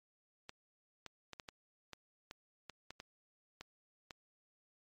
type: clicks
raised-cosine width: 0.2 ms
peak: -29 dBFS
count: 12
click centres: 0.494 / 1.063 / 1.333 / 1.398 / 1.488 / 1.933 / 2.311 / 2.697 / 2.906 / 3.001 / 3.61 / 4.108 s
effects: MP3 64 kbps